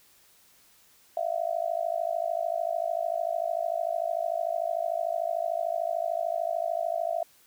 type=tone with amplitude modulation; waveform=sine; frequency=670 Hz; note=E5; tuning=28 cents sharp; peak=-22 dBFS; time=1.17-7.23 s; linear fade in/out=2 ms; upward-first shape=sine; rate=53.4 Hz; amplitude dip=100%; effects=white hiss -60 dBFS RMS until 7.46 s